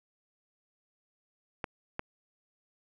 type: clicks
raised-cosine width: 0.5 ms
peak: -18 dBFS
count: 2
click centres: 1.642 / 1.994 s
effects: none